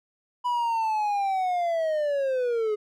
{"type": "linear sweep", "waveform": "triangle", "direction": "down", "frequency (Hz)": [987.8, 415.3], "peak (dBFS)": -21, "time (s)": [0.44, 2.76], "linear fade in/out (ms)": 20, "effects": []}